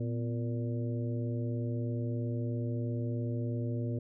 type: harmonic tone with a mistuned harmonic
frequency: 117 Hz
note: A#2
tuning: 7 cents sharp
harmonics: 1 / 2 / 3 / 4 / 5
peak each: -32 / -38 / -42 / -44 / -46 dBFS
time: 0-3.99 s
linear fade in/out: 5 ms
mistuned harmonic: 2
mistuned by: +100 cents
effects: none